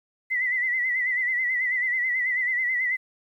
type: tone with vibrato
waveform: sine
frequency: 2000 Hz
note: B6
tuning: 21 cents sharp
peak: -22 dBFS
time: 0.3-2.97 s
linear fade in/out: 20 ms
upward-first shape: sine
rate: 9.2 Hz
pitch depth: 66 cents each way
effects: 10-bit